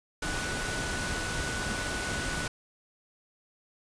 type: tone in noise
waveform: sine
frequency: 1480 Hz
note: F#6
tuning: in tune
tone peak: -36 dBFS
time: 0.22-2.48 s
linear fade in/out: 5 ms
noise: pink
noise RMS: -33 dBFS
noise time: 0.22-2.48 s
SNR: -6 dB
effects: resampled to 22050 Hz